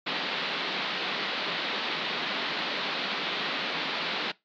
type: band-pass noise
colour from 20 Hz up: white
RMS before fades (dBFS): -31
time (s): 0.06-4.32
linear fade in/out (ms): 10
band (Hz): 160 to 4200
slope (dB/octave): 48
effects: noise-tail reverb RT60 0.2 s tail -21 dB re dry + MP3 96 kbps